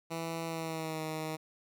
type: tone with pitch glide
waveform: 10% pulse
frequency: 164.81 to 157.28 Hz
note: E3 to D#3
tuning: 0 to +19 cents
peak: -27 dBFS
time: 0.1-1.37 s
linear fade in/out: 20 ms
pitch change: -81 cents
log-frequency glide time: 0.46-1.02 s
effects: none